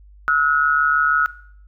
sine tone pair together, 1300 / 1446.3 Hz, E6 / F#6, -24 / -40 cents, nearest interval major second, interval 184 cents, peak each -18 / -16 dBFS, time 0.28-1.26 s, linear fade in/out 0 ms, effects noise-tail reverb RT60 0.6 s tail -18 dB re dry + added 50 Hz sine -43 dBFS peak until 1.67 s

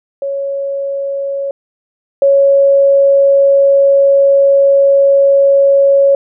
sine tone pair in turn, 554.4 / 554.4 Hz, C#5 / C#5, 0 / 0 cents, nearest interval unison, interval 0 cents, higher neither, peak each -15 / -5 dBFS, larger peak second, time 0.22-1.51 / 2.22-6.15 s, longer second, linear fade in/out 2 ms, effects none

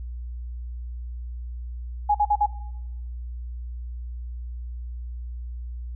sine tone bursts, 830.6 Hz, G#5, in tune, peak -16 dBFS, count 4, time 2.09-2.463 s, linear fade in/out 10 ms, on 58 ms, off 47 ms, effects noise-tail reverb RT60 0.9 s tail -18 dB re dry + added 60 Hz sine -31 dBFS peak until 5.95 s

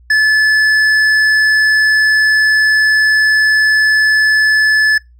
triangle tone with hard clipping, 1730 Hz, A6, 30 cents flat, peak -9 dBFS, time 0.1-4.98 s, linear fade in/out 5 ms, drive 10 dB, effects noise-tail reverb RT60 0.2 s tail -24 dB re dry + added 60 Hz sine -41 dBFS peak until 5.19 s

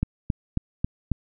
click train, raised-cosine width 5 ms, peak -10 dBFS, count 5, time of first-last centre 0.03-1.117 s, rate 3.68 Hz, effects none

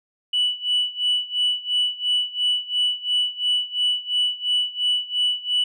sine tone with tremolo, 2960 Hz, F#7, in tune, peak -15 dBFS, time 0.33-5.64 s, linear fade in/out 5 ms, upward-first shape sine, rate 2.9 Hz, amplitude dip 90%, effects tanh soft clip ceiling -14 dBFS

